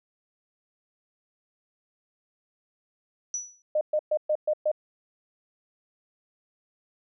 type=tone with exponential decay; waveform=sine; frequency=5910 Hz; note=F#8; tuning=3 cents flat; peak=-25 dBFS; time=3.34-3.62 s; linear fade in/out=1 ms; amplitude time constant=60 ms
type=tone bursts; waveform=sine; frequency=610 Hz; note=D#5; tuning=34 cents flat; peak=-21 dBFS; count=6; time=3.75-4.716 s; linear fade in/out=5 ms; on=61 ms; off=120 ms
effects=none